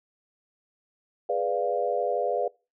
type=chord; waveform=sine; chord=G# diminished seventh; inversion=none; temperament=equal; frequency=415.3 / 493.9 / 587.3 / 698.5 Hz; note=G#4 / B4 / D5 / F5; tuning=0 / 0 / 0 / 0 cents; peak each=-31 / -28 / -29 / -29 dBFS; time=1.29-2.48 s; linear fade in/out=5 ms; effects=noise-tail reverb RT60 0.3 s tail -24 dB re dry